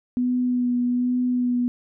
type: tone with vibrato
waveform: sine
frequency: 246.9 Hz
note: B3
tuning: in tune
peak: -19 dBFS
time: 0.17-1.68 s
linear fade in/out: 0 ms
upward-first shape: sine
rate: 1.2 Hz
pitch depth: 17 cents each way
effects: none